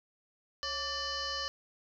sine tone with frequency modulation, 2996 Hz, F#7, 21 cents sharp, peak -33 dBFS, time 0.63-1.48 s, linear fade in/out 0 ms, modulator 612 Hz, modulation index 3.9, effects none

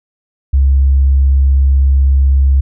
sine tone, 68 Hz, C#2, 33 cents flat, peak -5 dBFS, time 0.53-2.61 s, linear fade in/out 10 ms, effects tanh soft clip ceiling -2 dBFS

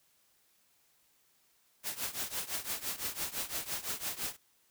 white noise with tremolo, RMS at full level -34 dBFS, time 1.83-4.37 s, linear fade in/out 50 ms, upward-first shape triangle, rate 5.9 Hz, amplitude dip 90%, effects white hiss -70 dBFS RMS until 4.7 s

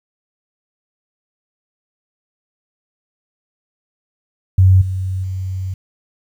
sine tone with level steps, 93.9 Hz, F#2, 26 cents sharp, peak -6 / -18 / -20 dBFS, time 4.58-5.74 s, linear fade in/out 5 ms, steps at 4.81 / 5.23 s, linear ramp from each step 10 ms, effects 8-bit

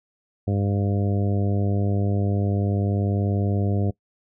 harmonic tone, 100.4 Hz, G2, 42 cents sharp, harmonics 1 / 2 / 3 / 4 / 5 / 6 / 7, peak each -21 / -27 / -31 / -33 / -35 / -37 / -38 dBFS, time 0.47-3.91 s, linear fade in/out 10 ms, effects noise-tail reverb RT60 0.1 s tail -21 dB re dry

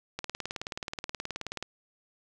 click train, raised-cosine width 0.2 ms, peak -17 dBFS, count 28, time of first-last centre 0.19-1.626 s, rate 18.8 Hz, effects none

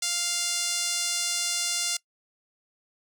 5% pulse tone with band-pass filter, 698.5 Hz, F5, in tune, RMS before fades -28 dBFS, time 0.02-1.97 s, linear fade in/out 5 ms, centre 7600 Hz, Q 0.52, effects noise-tail reverb RT60 0.1 s tail -22 dB re dry

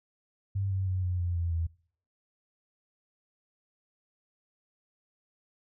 sine tone with pitch steps, 98.1 / 95.36 / 92.7 / 90.11 / 87.6 / 85.15 / 82.78 Hz, G2 / G2 / F#2 / F#2 / F2 / F2 / E2, +2 / -47 / +4 / -45 / +6 / -43 / +8 cents, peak -27 dBFS, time 0.55-1.67 s, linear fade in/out 10 ms, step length 160 ms, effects noise-tail reverb RT60 0.5 s tail -22 dB re dry

